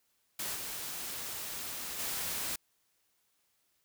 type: noise with level steps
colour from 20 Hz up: white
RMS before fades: -37 / -40 / -36 dBFS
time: 0.39-2.56 s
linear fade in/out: 5 ms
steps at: 0.54 / 1.98 s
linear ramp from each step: 20 ms
effects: white hiss -75 dBFS RMS until 3.84 s